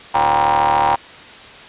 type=ring-modulated tone; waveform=35% pulse; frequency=73.6 Hz; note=D2; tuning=4 cents sharp; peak=-8 dBFS; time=0.14-0.96 s; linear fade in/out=10 ms; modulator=867 Hz; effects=white hiss -38 dBFS RMS until 1.68 s + resampled to 8000 Hz